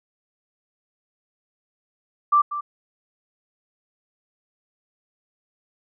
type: tone with echo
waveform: sine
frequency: 1174.7 Hz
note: D6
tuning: in tune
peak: -13 dBFS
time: 2.32-2.42 s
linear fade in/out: 10 ms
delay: 190 ms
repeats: 1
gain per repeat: -12 dB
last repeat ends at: 2.61 s
effects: none